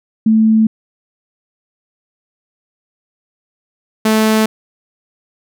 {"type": "tone pair in turn", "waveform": ["sine", "sawtooth"], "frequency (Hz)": [220.1, 218.3], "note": ["A3", "A3"], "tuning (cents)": [1, -13], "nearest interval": "unison", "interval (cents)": 14, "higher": "first", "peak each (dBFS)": [-7, -6], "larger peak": "second", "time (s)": [[0.26, 0.67], [4.05, 4.46]], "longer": "neither", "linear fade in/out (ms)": 5, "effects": []}